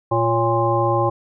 harmonic tone with a mistuned harmonic, 116.4 Hz, A#2, 2 cents flat, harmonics 1 / 3 / 5 / 7 / 9, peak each -22 / -22 / -22 / -22 / -22 dBFS, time 0.11-1.1 s, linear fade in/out 10 ms, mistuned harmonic 5, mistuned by -65 cents, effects none

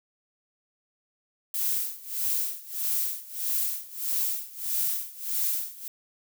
violet noise with tremolo, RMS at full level -26 dBFS, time 1.54-5.88 s, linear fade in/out 2 ms, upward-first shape sine, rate 1.6 Hz, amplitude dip 90%, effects none

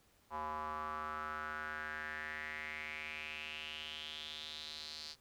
square tone with band-pass filter sweep, 77 Hz, D#2, 17 cents flat, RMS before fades -44 dBFS, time 0.3-5.16 s, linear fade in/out 50 ms, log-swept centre 960 to 4600 Hz, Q 5.5, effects pink hiss -70 dBFS RMS until 5.2 s

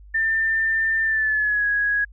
sine tone with pitch glide, 1792 to 1662.4 Hz, A6 to G#6, +31 to +1 cents, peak -18 dBFS, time 0.14-2.05 s, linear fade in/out 10 ms, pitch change -130 cents, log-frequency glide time 1.03-1.66 s, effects added 50 Hz sine -42 dBFS peak until 2.12 s

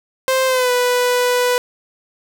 sawtooth tone with pitch glide, 523.3 to 493.9 Hz, C5 to B4, 0 to 0 cents, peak -10 dBFS, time 0.28-1.58 s, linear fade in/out 0 ms, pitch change -100 cents, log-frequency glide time 0.46-0.71 s, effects none

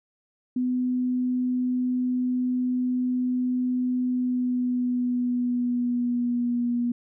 sine tone with pitch glide, 250.9 to 240.5 Hz, B3 to B3, +28 to -46 cents, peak -22 dBFS, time 0.56-6.92 s, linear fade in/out 5 ms, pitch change -74 cents, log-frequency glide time 4.03-6.7 s, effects none

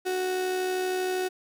35% pulse tone with amplitude modulation, 370 Hz, F#4, in tune, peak -23 dBFS, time 0.05-1.29 s, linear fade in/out 20 ms, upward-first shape sine, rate 72.7 Hz, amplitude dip 30%, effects none

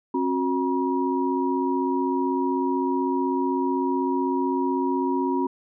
sine tone cluster, 268.5 / 364.4 / 958 Hz, C4 / F#4 / A#5, +45 / -26 / +47 cents, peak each -24 / -26 / -27 dBFS, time 0.14-5.47 s, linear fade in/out 5 ms, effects none

